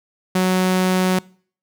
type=tone; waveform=sawtooth; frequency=185 Hz; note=F#3; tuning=in tune; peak=-11 dBFS; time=0.35-1.19 s; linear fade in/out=5 ms; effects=noise-tail reverb RT60 0.5 s tail -24 dB re dry